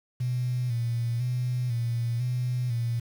triangle tone with vibrato, 121 Hz, B2, 35 cents flat, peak -21 dBFS, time 0.2-3 s, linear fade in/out 10 ms, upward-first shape square, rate 1 Hz, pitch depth 48 cents each way, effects tanh soft clip ceiling -23 dBFS + 8-bit

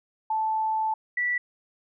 sine tone pair in turn, 876 / 1959.2 Hz, A5 / B6, -8 / -14 cents, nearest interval octave + major second, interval 1394 cents, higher second, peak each -23 dBFS, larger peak neither, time 0.3-0.94 / 1.17-1.38 s, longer first, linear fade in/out 5 ms, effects none

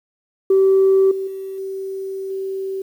sine tone with level steps, 385.2 Hz, G4, 30 cents flat, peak -9 / -21 / -26 / -24 / -22 dBFS, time 0.5-2.82 s, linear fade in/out 5 ms, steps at 1.11 / 1.27 / 1.58 / 2.3 s, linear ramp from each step 5 ms, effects tanh soft clip ceiling -7 dBFS + 8-bit

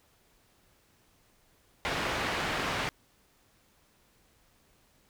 white low-pass noise, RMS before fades -32 dBFS, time 1.85-2.89 s, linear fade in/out 0 ms, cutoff 2200 Hz, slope 12 dB/octave, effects pink hiss -66 dBFS RMS until 5.09 s

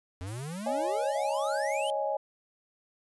square exponential sweep, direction up, 87.31 to 3161 Hz, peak -36 dBFS, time 0.21-1.9 s, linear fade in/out 0 ms
violet noise, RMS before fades -44 dBFS, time 0.26-1.91 s, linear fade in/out 20 ms
sine chord, C# suspended second, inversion none, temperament equal, 554.4 / 622.3 / 830.6 Hz, C#5 / D#5 / G#5, 0 / 0 / 0 cents, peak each -32 dBFS, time 0.66-2.17 s, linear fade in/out 5 ms
effects resampled to 24000 Hz

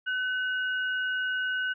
sine tone pair together, 1510 / 2877 Hz, F#6 / F#7, +35 / -49 cents, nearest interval major seventh, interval 1116 cents, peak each -27 / -36 dBFS, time 0.06-1.74 s, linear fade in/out 20 ms, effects none

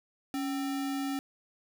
sine tone with sample-and-hold, 277.2 Hz, C#4, in tune, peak -30 dBFS, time 0.34-1.19 s, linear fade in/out 0 ms, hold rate 1050 Hz, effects none

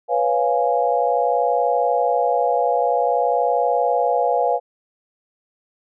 sine chord, C# dominant seventh, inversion third, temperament equal, 493.9 / 554.4 / 698.5 / 830.6 Hz, B4 / C#5 / E#5 / G#5, 0 / 0 / 0 / 0 cents, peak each -21 / -23 / -20 / -22 dBFS, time 0.08-4.6 s, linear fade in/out 50 ms, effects none

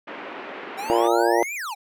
pink band-pass noise, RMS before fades -36 dBFS, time 0.07-1.08 s, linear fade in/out 10 ms, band 280 to 2600 Hz, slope 24 dB/octave
square exponential two-way sweep, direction up then down, 755 to 2489 to 755 Hz, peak -29 dBFS, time 0.77-1.75 s, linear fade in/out 20 ms, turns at 1.55 s
harmonic tone, 116.54 Hz, A#2, in tune, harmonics 3 / 4 / 5 / 6 / 7 / 8, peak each -22 / -23 / -24 / -25 / -25 / -26 dBFS, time 0.9-1.43 s, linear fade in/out 0 ms
effects none

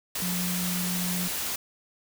sine tone in noise, 179.5 Hz, F3, 48 cents sharp, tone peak -29 dBFS, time 0.22-1.28 s, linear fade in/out 5 ms, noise white, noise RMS -31 dBFS, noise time 0.15-1.56 s, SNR -1 dB, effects none

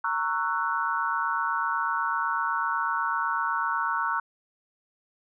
sine chord, F# dominant seventh, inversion first, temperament just, 925 / 1110 / 1332 / 1480 Hz, A#5 / C#6 / E6 / F#6, -14 / +2 / +18 / 0 cents, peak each -30 dBFS, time 0.04-4.2 s, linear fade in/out 5 ms, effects none

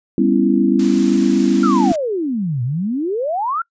sine chord, C# half-diminished seventh, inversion second, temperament just, 199.57 / 249.5 / 277.2 / 332.6 Hz, G3 / B3 / C#4 / E4, +31 / +18 / 0 / +16 cents, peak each -17 dBFS, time 0.18-1.92 s, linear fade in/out 2 ms
white noise, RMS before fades -31 dBFS, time 0.79-1.96 s, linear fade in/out 5 ms
sine exponential two-way sweep, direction down then up, 1407 to 116.54 to 1407 Hz, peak -17 dBFS, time 1.63-3.62 s, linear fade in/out 5 ms, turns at 2.63 s
effects noise-tail reverb RT60 0.1 s tail -26 dB re dry + resampled to 16000 Hz

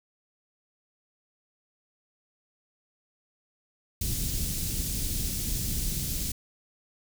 pink band-stop noise, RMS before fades -30 dBFS, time 4.01-6.32 s, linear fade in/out 5 ms, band 180 to 5400 Hz, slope 12 dB/octave, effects none

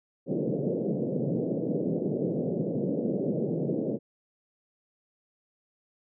pink band-pass noise, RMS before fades -29 dBFS, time 0.26-3.99 s, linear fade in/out 50 ms, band 140 to 560 Hz, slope 48 dB/octave, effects none

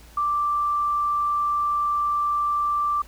sine tone, 1174.7 Hz, D6, in tune, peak -20 dBFS, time 0.17-3.02 s, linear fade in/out 5 ms, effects added 56 Hz sine -47 dBFS peak until 3.07 s + pink hiss -51 dBFS RMS until 3.07 s

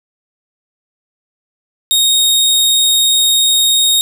sawtooth tone, 3729 Hz, A#7, in tune, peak -6 dBFS, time 1.91-4.01 s, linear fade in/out 0 ms, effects none

